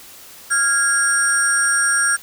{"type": "tone cluster", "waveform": "sine", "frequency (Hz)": [1393, 1645, 5610, 8670], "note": ["F6", "G#6", "F8", "C#9"], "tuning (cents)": [-5, -17, 7, -39], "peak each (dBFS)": [-20, -19, -26, -18], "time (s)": [0.5, 2.17], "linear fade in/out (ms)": 20, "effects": ["white hiss -41 dBFS RMS until 2.22 s"]}